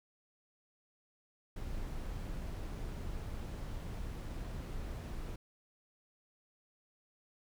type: noise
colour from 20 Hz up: brown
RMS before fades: -41 dBFS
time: 1.56-5.36 s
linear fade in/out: 5 ms
effects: none